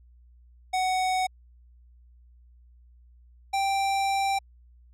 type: tone pair in turn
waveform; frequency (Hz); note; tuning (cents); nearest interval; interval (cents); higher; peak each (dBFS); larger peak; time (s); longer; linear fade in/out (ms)
square; 745 / 784.5; F#5 / G5; +12 / +1; minor second; 89; second; -24; neither; 0.73-1.27 / 3.53-4.39; second; 10
effects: added 60 Hz sine -52 dBFS peak until 4.93 s + low-pass 9000 Hz 12 dB/octave